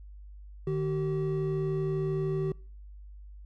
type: tone pair together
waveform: triangle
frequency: 151.8 / 382.5 Hz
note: D#3 / G4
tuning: -42 / -42 cents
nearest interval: octave + major third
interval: 1600 cents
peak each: -28 dBFS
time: 0.67-2.52 s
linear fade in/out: 2 ms
effects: noise-tail reverb RT60 0.5 s tail -26 dB re dry + added 50 Hz sine -44 dBFS peak until 3.45 s